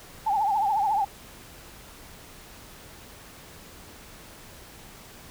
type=tone with vibrato; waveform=sine; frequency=830.6 Hz; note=G#5; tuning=in tune; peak=-21 dBFS; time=0.26-1.05 s; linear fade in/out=10 ms; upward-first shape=triangle; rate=14 Hz; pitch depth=140 cents each way; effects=pink hiss -47 dBFS RMS until 5.3 s